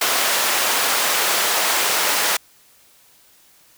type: high-pass noise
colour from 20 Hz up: pink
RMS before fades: -19 dBFS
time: 0.01-2.37 s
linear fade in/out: 5 ms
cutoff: 690 Hz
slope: 12 dB/octave
effects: white hiss -53 dBFS RMS until 3.77 s